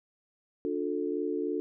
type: chord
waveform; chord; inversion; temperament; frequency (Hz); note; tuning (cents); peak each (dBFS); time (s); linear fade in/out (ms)
sine; D minor; none; equal with one note detuned; 293.7 / 357.2 / 440; D4 / F4 / A4; 0 / +39 / 0; -33; 0.65-1.6; 0
effects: none